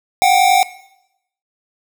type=tone pair together; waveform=square; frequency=726.7 / 777 Hz; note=F#5 / G5; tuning=-31 / -16 cents; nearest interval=minor second; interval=115 cents; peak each=-13 dBFS; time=0.22-0.63 s; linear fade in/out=0 ms; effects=noise-tail reverb RT60 0.8 s tail -17 dB re dry